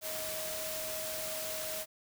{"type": "tone in noise", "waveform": "sine", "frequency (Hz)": 630, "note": "D#5", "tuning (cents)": 21, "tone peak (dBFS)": -41, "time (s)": [0.01, 1.86], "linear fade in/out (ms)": 50, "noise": "white", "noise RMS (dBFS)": -39, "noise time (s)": [0.01, 1.86], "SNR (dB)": -5, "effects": []}